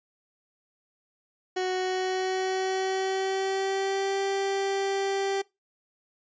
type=tone with pitch glide; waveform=30% pulse; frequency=370 to 392 Hz; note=F#4 to G4; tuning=0 to 0 cents; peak=-23 dBFS; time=1.56-5.42 s; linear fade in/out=10 ms; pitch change=+100 cents; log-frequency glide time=1.73-4.21 s; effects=noise-tail reverb RT60 0.2 s tail -21 dB re dry + resampled to 16000 Hz